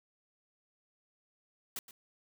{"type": "noise with echo", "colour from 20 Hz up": "white", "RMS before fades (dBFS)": -39, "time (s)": [1.76, 1.79], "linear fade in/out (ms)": 2, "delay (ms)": 120, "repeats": 1, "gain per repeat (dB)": -14, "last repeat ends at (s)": 1.91, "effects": []}